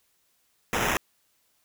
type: noise with sample-and-hold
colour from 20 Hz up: violet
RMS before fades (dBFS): -26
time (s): 0.73-0.97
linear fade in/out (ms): 0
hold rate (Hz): 4410
effects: white hiss -69 dBFS RMS until 1.64 s